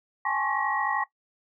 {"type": "tone cluster", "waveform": "sine", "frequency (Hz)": [811, 864, 1071, 1121, 1903], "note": ["G#5", "A5", "C6", "C#6", "A#6"], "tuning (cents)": [-41, -32, 40, 19, 35], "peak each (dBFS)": -31, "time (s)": [0.25, 1.04], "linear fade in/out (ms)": 5, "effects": ["noise-tail reverb RT60 0.1 s tail -18 dB re dry"]}